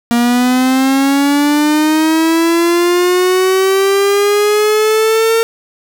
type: linear sweep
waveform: 45% pulse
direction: up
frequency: 235.2 to 456.4 Hz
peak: -9 dBFS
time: 0.11-5.43 s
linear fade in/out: 0 ms
effects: none